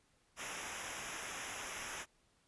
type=noise with comb filter; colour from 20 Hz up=pink; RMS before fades=-44 dBFS; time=0.36-2.06 s; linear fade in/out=50 ms; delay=0.23 ms; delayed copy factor=-0.85; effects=pink hiss -73 dBFS RMS until 2.47 s + resampled to 24000 Hz